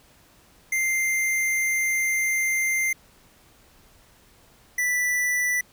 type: tone pair in turn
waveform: square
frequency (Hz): 2093 / 1975.5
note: C7 / B6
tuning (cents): 0 / 0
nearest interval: minor second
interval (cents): 100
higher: first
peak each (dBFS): -22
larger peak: neither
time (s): 0.72-2.93 / 4.78-5.61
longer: first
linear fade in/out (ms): 5
effects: pink hiss -56 dBFS RMS until 5.72 s